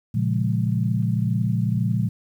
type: chord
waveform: sine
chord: Bb minor seventh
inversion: none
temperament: equal with one note detuned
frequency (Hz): 116.54 / 138.59 / 174.61 / 206.8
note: Bb2 / Db3 / F3 / Ab3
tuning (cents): 0 / 0 / 0 / -7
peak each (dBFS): -22 / -27 / -25 / -27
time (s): 0.14-2.09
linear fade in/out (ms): 10
effects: 9-bit